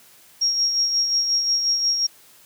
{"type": "tone with tremolo", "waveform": "sine", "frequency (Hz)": 5588, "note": "F8", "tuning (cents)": 0, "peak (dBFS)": -16, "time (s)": [0.41, 2.07], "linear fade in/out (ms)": 10, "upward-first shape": "sine", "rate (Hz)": 5.6, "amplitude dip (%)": 45, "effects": ["white hiss -51 dBFS RMS until 2.45 s", "high-pass 80 Hz 12 dB/octave"]}